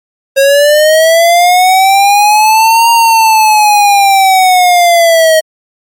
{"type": "linear two-way sweep", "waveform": "square", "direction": "up then down", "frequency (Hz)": [540, 932.3, 628], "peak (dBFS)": -4, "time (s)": [0.36, 5.41], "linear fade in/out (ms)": 20, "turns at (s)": 2.9, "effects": ["MP3 64 kbps"]}